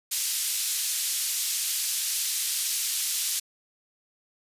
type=band-pass noise; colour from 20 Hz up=white; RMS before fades=-28 dBFS; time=0.11-3.4 s; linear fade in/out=10 ms; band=3500 to 12000 Hz; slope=12 dB/octave; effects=resampled to 32000 Hz